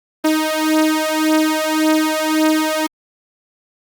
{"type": "beating tone pair", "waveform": "sawtooth", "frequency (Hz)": [311.1, 312.9], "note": ["D#4", "D#4"], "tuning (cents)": [0, 10], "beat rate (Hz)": 1.8, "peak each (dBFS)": [-13, -13], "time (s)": [0.24, 2.87], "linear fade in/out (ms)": 10, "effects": ["Opus 32 kbps"]}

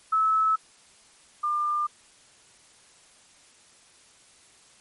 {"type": "tone pair in turn", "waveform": "sine", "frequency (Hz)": [1300, 1199.5], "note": ["E6", "D6"], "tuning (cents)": [-24, 36], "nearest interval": "minor second", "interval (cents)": 140, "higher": "first", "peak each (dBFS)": [-19, -23], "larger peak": "first", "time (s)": [[0.12, 0.56], [1.43, 1.87]], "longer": "neither", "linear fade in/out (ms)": 10, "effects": ["white hiss -56 dBFS RMS until 4.8 s", "MP3 48 kbps"]}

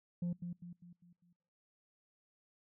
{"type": "tone with echo", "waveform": "sine", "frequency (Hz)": 174.61, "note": "F3", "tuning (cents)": 0, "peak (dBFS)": -31, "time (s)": [0.22, 0.33], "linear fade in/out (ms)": 5, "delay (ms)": 200, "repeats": 5, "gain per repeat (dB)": -7, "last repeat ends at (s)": 1.33, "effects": ["noise-tail reverb RT60 1.0 s tail -26 dB re dry", "tanh soft clip ceiling -33 dBFS"]}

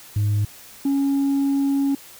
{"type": "tone pair in turn", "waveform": "sine", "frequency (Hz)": [103.83, 277.2], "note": ["G#2", "C#4"], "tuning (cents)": [0, 0], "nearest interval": "octave + perfect fourth", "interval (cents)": 1700, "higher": "second", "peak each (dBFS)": -15, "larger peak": "neither", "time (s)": [[0.16, 0.45], [0.85, 1.95]], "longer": "second", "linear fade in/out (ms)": 5, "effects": ["tanh soft clip ceiling -16 dBFS", "white hiss -44 dBFS RMS until 2.19 s"]}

